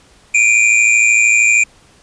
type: tone pair together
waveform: square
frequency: 2349 / 2462 Hz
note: D7 / D#7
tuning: 0 / -19 cents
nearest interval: minor second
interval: 81 cents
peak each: -12 dBFS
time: 0.34-1.64 s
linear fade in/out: 10 ms
effects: pink hiss -48 dBFS RMS until 2.02 s + resampled to 22050 Hz